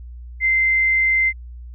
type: tone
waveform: sine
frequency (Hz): 2079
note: C7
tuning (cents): -12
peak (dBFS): -14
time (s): 0.4-1.33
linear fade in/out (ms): 50
effects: added 60 Hz sine -33 dBFS peak until 1.74 s